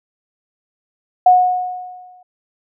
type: tone with exponential decay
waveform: sine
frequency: 729 Hz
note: F#5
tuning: 26 cents flat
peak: -4 dBFS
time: 1.26-2.23 s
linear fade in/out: 5 ms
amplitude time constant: 210 ms
effects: none